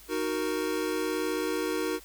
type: chord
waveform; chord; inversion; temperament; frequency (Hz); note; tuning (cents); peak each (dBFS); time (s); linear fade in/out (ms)
square; D# minor; none; equal; 311.1 / 370 / 466.2; D#4 / F#4 / A#4; 0 / 0 / 0; -33; 0.08-2; 50
effects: added 50 Hz sine -55 dBFS peak until 2.04 s + white hiss -52 dBFS RMS until 2.04 s